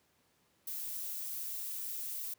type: noise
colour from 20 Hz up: violet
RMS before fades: -40 dBFS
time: 0.67-2.34 s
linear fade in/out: 5 ms
effects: pink hiss -72 dBFS RMS until 2.38 s + high-pass 100 Hz 12 dB/octave